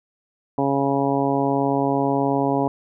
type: harmonic tone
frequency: 138.59 Hz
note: C#3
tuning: in tune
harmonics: 1 / 2 / 3 / 4 / 5 / 6 / 7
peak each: -28 / -22 / -25 / -27 / -26 / -27 / -28 dBFS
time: 0.58-2.68 s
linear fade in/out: 2 ms
effects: none